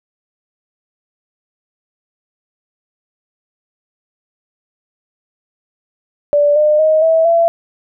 sine tone with pitch steps, 583 / 604.3 / 626.3 / 649.1 / 672.8 Hz, D5 / D5 / D#5 / E5 / E5, -13 / +49 / +11 / -27 / +35 cents, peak -8 dBFS, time 6.33-7.48 s, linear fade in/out 0 ms, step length 230 ms, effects none

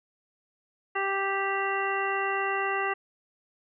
harmonic tone, 392 Hz, G4, in tune, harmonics 1 / 2 / 3 / 4 / 5 / 7, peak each -32 / -32 / -32 / -35 / -32 / -36 dBFS, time 0.95-2.94 s, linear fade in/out 10 ms, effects none

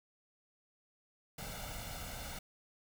pink noise with comb filter, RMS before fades -44 dBFS, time 1.38-2.39 s, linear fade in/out 5 ms, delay 1.4 ms, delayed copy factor +0.7, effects none

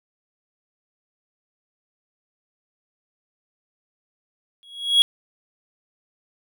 triangle tone with exponential growth, 3322 Hz, G#7, in tune, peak -7 dBFS, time 4.63-5.02 s, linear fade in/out 0 ms, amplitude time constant 83 ms, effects none

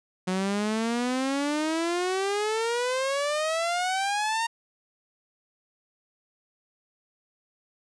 sawtooth exponential sweep, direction up, 182.3 to 930 Hz, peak -21 dBFS, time 0.27-4.47 s, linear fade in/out 10 ms, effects resampled to 22050 Hz

